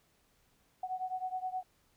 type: beating tone pair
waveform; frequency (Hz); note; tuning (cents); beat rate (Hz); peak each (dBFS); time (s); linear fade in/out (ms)
sine; 740 / 749.5; F#5 / F#5; 0 / +22; 9.5; -37 / -39; 0.83-1.63; 5
effects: pink hiss -71 dBFS RMS until 1.96 s